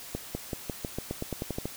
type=accelerating click train; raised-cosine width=2 ms; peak=-18 dBFS; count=13; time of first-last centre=0.15-1.656 s; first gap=200 ms; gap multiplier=0.91; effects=white hiss -44 dBFS RMS until 1.76 s